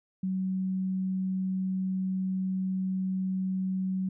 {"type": "tone", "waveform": "sine", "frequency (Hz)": 188.1, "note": "F#3", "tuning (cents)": 29, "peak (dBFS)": -27, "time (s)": [0.23, 4.09], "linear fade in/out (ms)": 5, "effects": []}